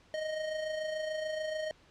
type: tone with amplitude modulation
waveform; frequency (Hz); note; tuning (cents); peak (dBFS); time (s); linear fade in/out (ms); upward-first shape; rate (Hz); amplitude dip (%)
square; 622.3; D#5; 0; -32; 0.14-1.71; 0; sine; 26.9; 45
effects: pink hiss -62 dBFS RMS until 1.9 s + low-pass 5000 Hz 12 dB/octave